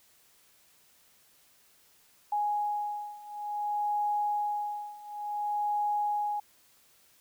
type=beating tone pair; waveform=sine; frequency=830.6 / 831.16 Hz; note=G#5 / G#5; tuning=0 / +1 cents; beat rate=0.56 Hz; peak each=-33 / -31 dBFS; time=2.32-6.4 s; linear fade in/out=5 ms; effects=white hiss -63 dBFS RMS until 7.2 s